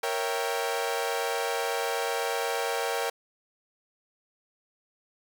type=chord; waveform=sawtooth; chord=A# diminished seventh; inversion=none; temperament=equal; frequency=466.2 / 554.4 / 659.3 / 784 Hz; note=A#4 / C#5 / E5 / G5; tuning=0 / 0 / 0 / 0 cents; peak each=-27 / -30 / -32 / -29 dBFS; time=0.03-3.1 s; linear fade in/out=5 ms; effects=none